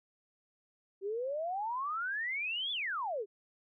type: exponential two-way sweep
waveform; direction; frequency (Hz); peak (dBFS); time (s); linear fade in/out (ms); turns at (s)
sine; up then down; 378.4 to 3520 to 378.4; -33; 1.01-3.26; 50; 2.72
effects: none